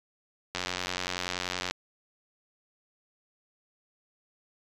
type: click train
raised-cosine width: 0.2 ms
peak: -13 dBFS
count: 106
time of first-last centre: 0.55-1.71 s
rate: 90.5 Hz
effects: resampled to 24000 Hz